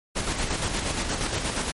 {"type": "noise with tremolo", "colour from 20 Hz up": "pink", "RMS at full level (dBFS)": -26, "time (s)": [0.15, 1.72], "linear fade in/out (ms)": 20, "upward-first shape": "square", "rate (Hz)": 8.5, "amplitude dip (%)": 40, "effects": ["MP3 48 kbps"]}